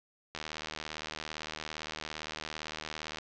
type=click train; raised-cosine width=0.2 ms; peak=-20 dBFS; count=221; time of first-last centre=0.35-3.185 s; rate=77.6 Hz; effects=low-pass 6000 Hz 12 dB/octave